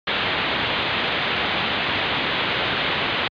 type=low-pass noise; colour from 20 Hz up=white; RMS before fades=-23 dBFS; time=0.07-3.28 s; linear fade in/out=5 ms; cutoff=3700 Hz; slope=48 dB/octave; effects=high-pass 80 Hz 12 dB/octave + resampled to 11025 Hz